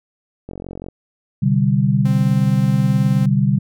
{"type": "click train", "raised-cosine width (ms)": 2, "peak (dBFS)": -18, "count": 19, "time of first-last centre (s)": [0.49, 0.886], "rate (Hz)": 45.5}
{"type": "chord", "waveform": "sine", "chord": "C suspended second", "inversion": "none", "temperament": "equal with one note detuned", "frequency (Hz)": [127.97, 146.83, 196], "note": ["C3", "D3", "G3"], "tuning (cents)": [-38, 0, 0], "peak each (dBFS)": -17, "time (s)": [1.42, 3.59], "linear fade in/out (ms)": 10}
{"type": "tone", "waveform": "sawtooth", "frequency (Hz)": 261.6, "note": "C4", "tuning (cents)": 0, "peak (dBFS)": -25, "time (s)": [2.05, 3.26], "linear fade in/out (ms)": 5}
{"effects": []}